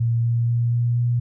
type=tone with pitch steps; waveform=sine; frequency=116.54 / 117.49 / 118.44 / 119.4 / 120.37 Hz; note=A#2 / A#2 / A#2 / A#2 / B2; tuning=0 / +14 / +28 / +42 / -44 cents; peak=-17 dBFS; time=0-1.2 s; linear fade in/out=10 ms; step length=240 ms; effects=none